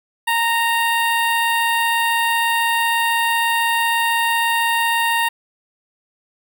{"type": "tone with notch filter", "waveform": "15% pulse", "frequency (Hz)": 926, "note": "A#5", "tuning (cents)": -12, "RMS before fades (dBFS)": -18, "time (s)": [0.27, 5.29], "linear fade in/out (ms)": 10, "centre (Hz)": 6100, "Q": 0.63, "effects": []}